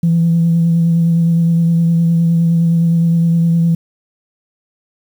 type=tone with vibrato; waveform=sine; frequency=167.3 Hz; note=E3; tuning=26 cents sharp; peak=-8 dBFS; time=0.03-3.75 s; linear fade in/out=5 ms; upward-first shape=triangle; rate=9.7 Hz; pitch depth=24 cents each way; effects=tanh soft clip ceiling -5 dBFS + 7-bit